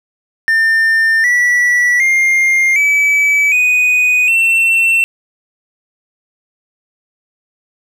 triangle tone with pitch steps, 1800 / 1951.6 / 2116 / 2294 / 2487 / 2697 Hz, A6 / B6 / C7 / D7 / D#7 / E7, +39 / -21 / +19 / -41 / -1 / +39 cents, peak -7 dBFS, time 0.48-5.04 s, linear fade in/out 0 ms, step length 760 ms, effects none

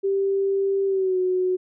sine tone with pitch glide, 392 to 367.9 Hz, G4 to F#4, 0 to -10 cents, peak -19 dBFS, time 0.03-1.57 s, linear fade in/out 20 ms, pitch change -110 cents, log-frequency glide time 0.86-1.18 s, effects none

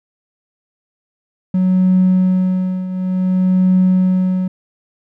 triangle tone with tremolo, 185 Hz, F#3, in tune, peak -5 dBFS, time 1.54-4.48 s, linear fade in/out 5 ms, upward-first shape triangle, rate 0.56 Hz, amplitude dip 80%, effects tanh soft clip ceiling -5 dBFS

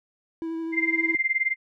triangle tone with vibrato, 327.3 Hz, E4, 12 cents flat, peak -26 dBFS, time 0.42-1.15 s, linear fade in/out 0 ms, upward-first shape sine, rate 12 Hz, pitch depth 14 cents each way
sine tone with tremolo, 2093 Hz, C7, in tune, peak -18 dBFS, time 0.72-1.56 s, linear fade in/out 50 ms, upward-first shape sine, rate 19 Hz, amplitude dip 90%
effects none

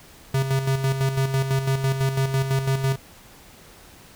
square tone with tremolo, 134.4 Hz, C3, 47 cents sharp, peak -19 dBFS, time 0.34-2.96 s, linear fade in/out 5 ms, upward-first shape square, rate 6 Hz, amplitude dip 55%, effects pink hiss -48 dBFS RMS until 4.15 s

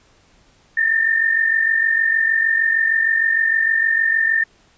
sine tone pair together, 1765.5 / 1812 Hz, A6 / A#6, +5 / -50 cents, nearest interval unison, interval 45 cents, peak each -21 / -15 dBFS, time 0.77-4.44 s, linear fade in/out 5 ms, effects pink hiss -55 dBFS RMS until 4.77 s + resampled to 16000 Hz

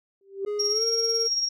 sine tone with exponential growth, 392 Hz, G4, in tune, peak -23 dBFS, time 0.21-0.45 s, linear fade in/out 2 ms, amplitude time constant 52 ms
triangle tone with pitch glide, 415.3 to 455.5 Hz, G#4 to A#4, 0 to -40 cents, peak -24 dBFS, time 0.46-1.28 s, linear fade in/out 20 ms, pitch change +160 cents, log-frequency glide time 0.7-0.84 s
sine tone with tremolo, 5590 Hz, F8, 1 cent sharp, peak -20 dBFS, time 0.59-1.49 s, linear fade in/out 10 ms, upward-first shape sine, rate 18 Hz, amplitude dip 50%
effects tanh soft clip ceiling -14 dBFS

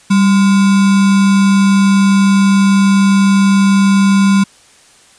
sine tone with sample-and-hold, 196 Hz, G3, in tune, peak -6 dBFS, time 0.1-4.44 s, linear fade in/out 10 ms, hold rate 1225 Hz, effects white hiss -45 dBFS RMS until 5.18 s + resampled to 22050 Hz

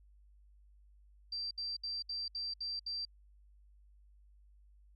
sine tone bursts, 4699 Hz, D8, in tune, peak -36 dBFS, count 7, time 1.32-3.052 s, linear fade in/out 5 ms, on 190 ms, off 67 ms, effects added 50 Hz sine -59 dBFS peak until 4.95 s + MP3 48 kbps

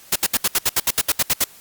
white noise bursts, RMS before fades -17 dBFS, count 13, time 0.12-1.442 s, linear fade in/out 5 ms, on 38 ms, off 69 ms, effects white hiss -46 dBFS RMS until 1.6 s + Opus 48 kbps

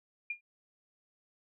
sine tone with exponential decay, 2412 Hz, D7, 46 cents sharp, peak -30 dBFS, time 0.3-0.41 s, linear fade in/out 5 ms, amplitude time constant 22 ms, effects none

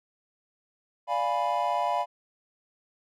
triangle chord, D diminished seventh, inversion none, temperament equal, 587.3 / 698.5 / 830.6 / 987.8 Hz, D5 / F5 / Ab5 / Cb6, 0 / 0 / 0 / 0 cents, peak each -31 / -27 / -29 / -27 dBFS, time 1.07-2.06 s, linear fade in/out 50 ms, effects none

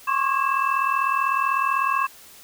sine tone cluster, 1067 / 1107 / 1183 / 1637 / 2646 Hz, C6 / C#6 / D6 / G#6 / E7, +34 / -3 / +12 / -25 / +6 cents, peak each -23 / -23 / -32 / -30 / -29 dBFS, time 0.07-2.07 s, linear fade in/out 10 ms, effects white hiss -47 dBFS RMS until 2.43 s

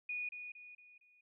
sine tone with echo, 2462 Hz, D#7, 19 cents flat, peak -37 dBFS, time 0.09-0.29 s, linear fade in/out 5 ms, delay 230 ms, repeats 4, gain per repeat -7 dB, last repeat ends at 1.21 s, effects none

